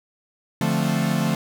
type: chord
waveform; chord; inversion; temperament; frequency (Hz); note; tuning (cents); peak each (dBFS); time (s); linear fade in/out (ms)
45% pulse; D minor seventh; none; equal; 146.83 / 174.61 / 220 / 261.6; D3 / F3 / A3 / C4; 0 / 0 / 0 / 0; -25 / -24 / -24 / -30; 0.61-1.35; 2
effects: none